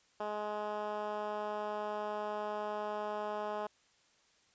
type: tone with band-pass filter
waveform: 10% pulse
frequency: 210 Hz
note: G#3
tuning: 19 cents sharp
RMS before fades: -38 dBFS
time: 0.2-3.67 s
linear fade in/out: 5 ms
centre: 710 Hz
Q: 1.1
effects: white hiss -69 dBFS RMS until 4.54 s + resampled to 16000 Hz